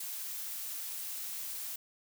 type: noise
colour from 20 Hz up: blue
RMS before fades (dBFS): -40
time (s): 0-1.76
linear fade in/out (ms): 5
effects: none